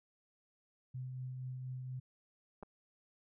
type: tone with tremolo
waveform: sine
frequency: 128.3 Hz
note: C3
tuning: 34 cents flat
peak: -39 dBFS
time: 0.94-2 s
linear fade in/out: 10 ms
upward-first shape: triangle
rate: 4.2 Hz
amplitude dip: 30%
type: clicks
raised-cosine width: 1 ms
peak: -35 dBFS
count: 2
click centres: 2.627 / 2.632 s
effects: none